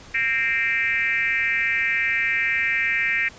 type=tone with frequency modulation; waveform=sine; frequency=2093 Hz; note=C7; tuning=in tune; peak=-19 dBFS; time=0.14-3.29 s; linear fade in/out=10 ms; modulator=248 Hz; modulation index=1.6; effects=pink hiss -45 dBFS RMS until 3.38 s + resampled to 16000 Hz